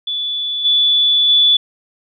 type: tone with level steps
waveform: sine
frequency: 3456 Hz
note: A7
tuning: 32 cents flat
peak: -18 / -10 / -8 dBFS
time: 0.07-1.57 s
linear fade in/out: 5 ms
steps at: 0.64 / 1.28 s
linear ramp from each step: 20 ms
effects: none